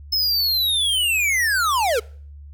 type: linear sweep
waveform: square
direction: down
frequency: 5240 to 415.3 Hz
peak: -18 dBFS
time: 0.12-2 s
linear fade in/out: 10 ms
effects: noise-tail reverb RT60 0.5 s tail -24 dB re dry + added 72 Hz sine -37 dBFS peak until 2.53 s